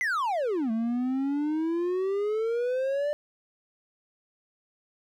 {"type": "exponential two-way sweep", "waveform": "triangle", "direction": "down then up", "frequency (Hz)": [2093, 220, 597], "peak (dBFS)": -23, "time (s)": [0.01, 3.13], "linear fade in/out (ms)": 0, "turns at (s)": 0.71, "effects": []}